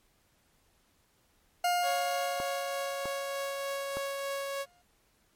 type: tone with exponential decay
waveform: 40% pulse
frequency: 708 Hz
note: F5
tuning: 23 cents sharp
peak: -24 dBFS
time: 1.64-4.82 s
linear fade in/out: 5 ms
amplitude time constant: 690 ms
type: tone with tremolo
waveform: sawtooth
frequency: 554 Hz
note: C#5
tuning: 1 cent flat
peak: -28 dBFS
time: 1.82-4.66 s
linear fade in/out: 50 ms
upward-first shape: triangle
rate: 3.3 Hz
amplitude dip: 25%
type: clicks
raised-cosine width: 1 ms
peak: -23 dBFS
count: 3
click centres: 2.401 / 3.056 / 3.97 s
effects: pink hiss -69 dBFS RMS until 5.35 s + MP3 64 kbps